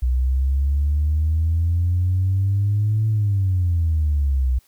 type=exponential two-way sweep; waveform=sine; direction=up then down; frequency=61.74 to 110 to 61.74 Hz; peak=-15 dBFS; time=0.02-4.59 s; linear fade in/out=10 ms; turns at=3.08 s; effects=tanh soft clip ceiling -12 dBFS + white hiss -59 dBFS RMS until 4.67 s